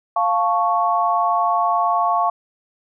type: chord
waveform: sine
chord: F augmented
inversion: none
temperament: equal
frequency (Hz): 698.5 / 880 / 1108.7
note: F5 / A5 / C#6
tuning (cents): 0 / 0 / 0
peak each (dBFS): -19 / -22 / -19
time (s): 0.16-2.3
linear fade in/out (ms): 5
effects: none